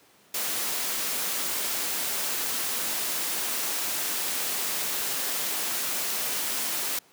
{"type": "noise", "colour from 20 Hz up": "white", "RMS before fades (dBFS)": -29, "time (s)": [0.34, 6.99], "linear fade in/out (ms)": 5, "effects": ["pink hiss -58 dBFS RMS until 7.12 s", "high-pass 200 Hz 12 dB/octave"]}